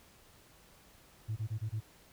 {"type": "tone bursts", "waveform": "sine", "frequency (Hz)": 109, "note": "A2", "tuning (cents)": -16, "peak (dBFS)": -31, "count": 5, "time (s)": [1.28, 1.806], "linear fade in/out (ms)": 20, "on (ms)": 86, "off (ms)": 24, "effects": ["tanh soft clip ceiling -30 dBFS", "pink hiss -61 dBFS RMS until 2.12 s"]}